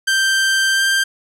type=tone with pitch glide; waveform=sawtooth; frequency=1568 to 1578.9 Hz; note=G6 to G6; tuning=0 to +12 cents; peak=-10 dBFS; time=0.07-1.04 s; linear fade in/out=10 ms; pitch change=+12 cents; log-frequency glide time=0.71-0.8 s; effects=low-pass 11000 Hz 12 dB/octave